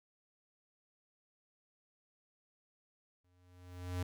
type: tone with exponential growth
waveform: square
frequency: 89.8 Hz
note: F2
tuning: 49 cents sharp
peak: -34 dBFS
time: 3.24-4.03 s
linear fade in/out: 5 ms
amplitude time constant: 170 ms
effects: none